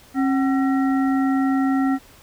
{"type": "harmonic tone with a mistuned harmonic", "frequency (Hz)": 270, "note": "C#4", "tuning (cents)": -45, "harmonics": [1, 3, 5, 7], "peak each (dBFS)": [-17, -27, -31, -34], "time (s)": [0.14, 1.99], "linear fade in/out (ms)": 50, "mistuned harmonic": 3, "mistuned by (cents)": -120, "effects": ["pink hiss -49 dBFS RMS until 2.22 s"]}